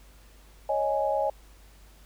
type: chord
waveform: sine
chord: C# suspended second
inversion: none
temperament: just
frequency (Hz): 554.4 / 623.7 / 831.5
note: C#5 / D#5 / G#5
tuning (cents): 0 / +4 / +2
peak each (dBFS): -28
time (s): 0.69-1.3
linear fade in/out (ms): 5
effects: added 50 Hz sine -51 dBFS peak until 2.05 s + pink hiss -58 dBFS RMS until 2.05 s